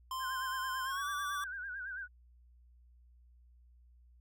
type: tone with pitch glide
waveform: square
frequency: 1042 to 1156.2 Hz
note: C6 to D6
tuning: -7 to -27 cents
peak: -37 dBFS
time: 0.11-1.44 s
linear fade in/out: 2 ms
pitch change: +180 cents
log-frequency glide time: 0.84-1.06 s
type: tone with vibrato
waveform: sine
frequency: 1537 Hz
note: G6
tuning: 35 cents flat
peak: -39 dBFS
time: 0.19-2.08 s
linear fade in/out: 50 ms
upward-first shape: sine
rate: 9 Hz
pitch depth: 96 cents each way
effects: added 60 Hz sine -59 dBFS peak until 4.2 s